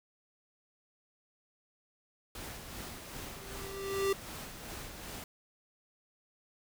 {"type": "noise with tremolo", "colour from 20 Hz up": "pink", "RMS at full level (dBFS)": -43, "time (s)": [2.35, 5.24], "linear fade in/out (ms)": 2, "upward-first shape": "sine", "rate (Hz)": 2.6, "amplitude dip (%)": 40}
{"type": "tone with exponential growth", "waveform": "square", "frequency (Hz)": 392, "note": "G4", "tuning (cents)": 0, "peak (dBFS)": -27, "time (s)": [3.11, 4.13], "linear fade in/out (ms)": 5, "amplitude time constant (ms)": 220}
{"effects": []}